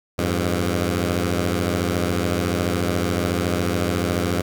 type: beating tone pair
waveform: 10% pulse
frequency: 87.3 / 101.3 Hz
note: F2 / G#2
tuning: 0 / -43 cents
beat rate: 14 Hz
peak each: -13 / -17 dBFS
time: 0.18-4.42 s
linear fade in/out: 10 ms
effects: none